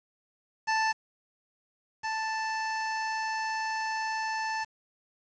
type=tone pair in turn; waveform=25% pulse; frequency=881 / 881 Hz; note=A5 / A5; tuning=+2 / +2 cents; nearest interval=unison; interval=0 cents; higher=neither; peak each=-21 / -26 dBFS; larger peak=first; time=0.67-0.93 / 2.03-4.65 s; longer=second; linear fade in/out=20 ms; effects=resampled to 16000 Hz + 8-bit

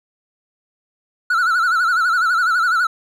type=tone with vibrato; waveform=triangle; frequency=1396.9 Hz; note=F6; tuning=in tune; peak=-12 dBFS; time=1.3-2.87 s; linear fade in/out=5 ms; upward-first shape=sine; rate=12 Hz; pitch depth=110 cents each way; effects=none

